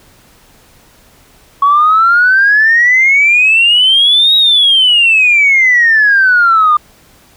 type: exponential two-way sweep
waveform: sine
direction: up then down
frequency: 1112 to 3827 to 1193 Hz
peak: -4 dBFS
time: 1.62-6.77 s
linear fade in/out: 5 ms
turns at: 4.36 s
effects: tanh soft clip ceiling 0 dBFS + pink hiss -45 dBFS RMS until 7.36 s